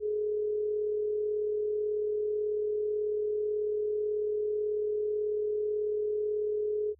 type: tone with amplitude modulation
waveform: sine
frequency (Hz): 421.8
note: G#4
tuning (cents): +27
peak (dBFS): -26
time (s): 0-6.95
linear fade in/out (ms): 50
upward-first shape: sine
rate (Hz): 38.2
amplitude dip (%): 35
effects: added 73 Hz sine -61 dBFS peak until 6.99 s